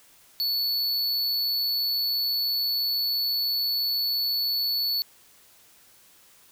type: tone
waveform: square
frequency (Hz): 4437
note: C#8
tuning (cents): +1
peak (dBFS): -24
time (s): 0.4-5.02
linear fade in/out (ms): 0
effects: white hiss -56 dBFS RMS until 6.51 s